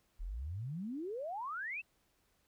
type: exponential sweep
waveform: sine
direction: up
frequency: 36.71 to 2750 Hz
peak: -38 dBFS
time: 0.19-1.82 s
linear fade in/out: 20 ms
effects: pink hiss -75 dBFS RMS until 2.47 s